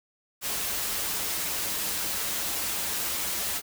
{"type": "noise with comb filter", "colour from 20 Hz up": "white", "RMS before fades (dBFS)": -30, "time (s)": [0.41, 3.62], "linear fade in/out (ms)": 50, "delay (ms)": 7.9, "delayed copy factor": -0.5, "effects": []}